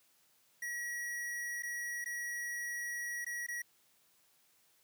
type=tone with dropouts; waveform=square; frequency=1916 Hz; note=A#6; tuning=47 cents sharp; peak=-38 dBFS; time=0.62-3.62 s; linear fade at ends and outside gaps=5 ms; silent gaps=1.624-1.632 / 2.044-2.058 / 3.247-3.264 / 3.466-3.484 s; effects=white hiss -70 dBFS RMS until 4.83 s + high-pass 80 Hz 12 dB/octave